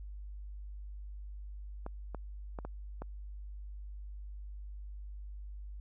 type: clicks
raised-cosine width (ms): 1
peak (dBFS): -27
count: 5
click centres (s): 1.864 / 2.147 / 2.588 / 2.65 / 3.02
effects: added 50 Hz sine -42 dBFS peak until 5.8 s